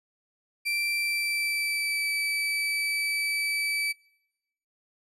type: tone with pitch glide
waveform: 35% pulse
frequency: 2349 to 2305 Hz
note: D7 to D7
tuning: 0 to -33 cents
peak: -24 dBFS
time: 0.65-3.93 s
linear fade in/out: 20 ms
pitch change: -33 cents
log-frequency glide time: 0.96-2.1 s
effects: noise-tail reverb RT60 0.9 s tail -25 dB re dry + resampled to 32000 Hz